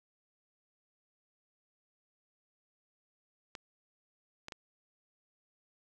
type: clicks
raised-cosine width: 0.2 ms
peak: -25 dBFS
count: 3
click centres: 3.552 / 4.484 / 4.522 s
effects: none